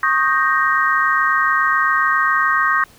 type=chord; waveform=sine; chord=Eb dominant seventh; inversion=third; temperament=equal with one note detuned; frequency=1097.3 / 1244.5 / 1568 / 1864.7 Hz; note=Db6 / Eb6 / G6 / Bb6; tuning=-18 / 0 / 0 / 0 cents; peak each=-19 dBFS; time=0.03-2.84 s; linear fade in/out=2 ms; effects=pink hiss -48 dBFS RMS until 2.98 s